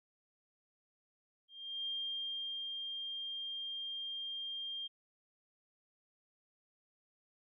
sine tone with ADSR envelope, 3200 Hz, G7, 35 cents sharp, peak -36 dBFS, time 1.48-4.88 s, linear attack 380 ms, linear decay 830 ms, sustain -3 dB, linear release 18 ms, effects none

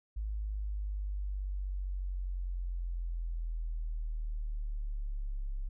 sine linear sweep, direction down, 52.8 to 33.58 Hz, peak -33 dBFS, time 0.16-5.69 s, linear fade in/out 10 ms, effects none

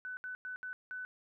sine tone bursts at uneven times, 1500 Hz, F#6, 23 cents sharp, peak -39 dBFS, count 5, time 0.05-0.17 / 0.24-0.35 / 0.45-0.56 / 0.63-0.73 / 0.91-1.05 s, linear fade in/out 0 ms, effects none

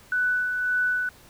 sine tone with tremolo, 1490 Hz, F#6, 12 cents sharp, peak -20 dBFS, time 0.12-1.09 s, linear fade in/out 2 ms, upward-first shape sine, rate 1.8 Hz, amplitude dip 40%, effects pink hiss -52 dBFS RMS until 1.29 s

